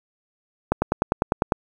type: click train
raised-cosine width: 1 ms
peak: -4 dBFS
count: 9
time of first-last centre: 0.72-1.522 s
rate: 9.98 Hz
effects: 7-bit